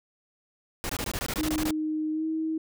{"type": "noise bursts", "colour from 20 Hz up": "pink", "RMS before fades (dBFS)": -31, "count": 12, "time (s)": [0.84, 1.707], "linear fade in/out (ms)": 0, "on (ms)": 53, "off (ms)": 21}
{"type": "tone with pitch glide", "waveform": "sine", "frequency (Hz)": [310, 318.2], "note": ["D#4", "D#4"], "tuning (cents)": [-6, 39], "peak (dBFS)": -26, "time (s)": [1.38, 2.58], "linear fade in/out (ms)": 5, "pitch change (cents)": 45, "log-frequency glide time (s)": [2.12, 2.25]}
{"effects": []}